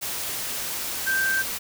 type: tone in noise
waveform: sine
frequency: 1567 Hz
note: G6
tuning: 1 cent flat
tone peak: -21 dBFS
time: 1.06-1.43 s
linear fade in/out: 20 ms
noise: white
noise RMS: -30 dBFS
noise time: 0.01-1.59 s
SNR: +6 dB
effects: none